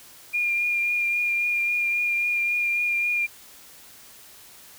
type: tone with vibrato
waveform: sine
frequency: 2412 Hz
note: D7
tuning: 46 cents sharp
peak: -21 dBFS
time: 0.33-3.27 s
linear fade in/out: 20 ms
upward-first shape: triangle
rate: 3.7 Hz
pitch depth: 20 cents each way
effects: white hiss -48 dBFS RMS until 4.78 s